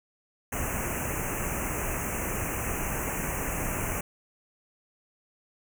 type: band-stop noise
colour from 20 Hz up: pink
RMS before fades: -31 dBFS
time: 0.52-4.01 s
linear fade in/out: 5 ms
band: 2800 to 6000 Hz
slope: 96 dB/octave
effects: none